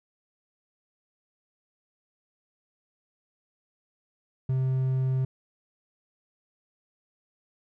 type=tone; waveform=triangle; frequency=130.81 Hz; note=C3; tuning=in tune; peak=-21 dBFS; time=4.49-5.25 s; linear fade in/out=5 ms; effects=none